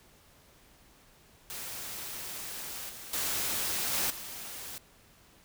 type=noise with level steps; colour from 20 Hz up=white; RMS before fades=-40 / -45 / -32 / -30 / -42 dBFS; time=1.5-4.78 s; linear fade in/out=0 ms; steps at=2.89 / 3.13 / 3.93 / 4.1 s; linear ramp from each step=5 ms; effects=pink hiss -60 dBFS RMS until 5.44 s